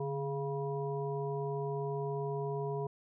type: harmonic tone with a mistuned harmonic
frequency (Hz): 138.59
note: C#3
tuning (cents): 0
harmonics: 1 / 3 / 5 / 7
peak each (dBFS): -37 / -36 / -44 / -43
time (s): 0-2.87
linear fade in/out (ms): 5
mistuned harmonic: 1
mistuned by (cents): +61
effects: none